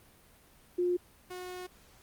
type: tone pair in turn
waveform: sine / sawtooth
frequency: 355.7 / 363.4 Hz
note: F4 / F#4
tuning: +32 / -31 cents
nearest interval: unison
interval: 37 cents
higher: second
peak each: -26 / -36 dBFS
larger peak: first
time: 0.78-0.97 / 1.3-1.67 s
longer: second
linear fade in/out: 10 ms
effects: pink hiss -60 dBFS RMS until 2.02 s + Opus 32 kbps